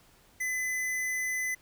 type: tone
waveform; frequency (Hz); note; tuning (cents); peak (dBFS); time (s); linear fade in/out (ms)
square; 2015; B6; +34; -30; 0.4-1.55; 10
effects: pink hiss -61 dBFS RMS until 1.61 s